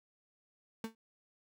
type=tone with exponential decay; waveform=35% pulse; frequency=224 Hz; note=A3; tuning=31 cents sharp; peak=-32 dBFS; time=0.84-0.95 s; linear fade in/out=2 ms; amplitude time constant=23 ms; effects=none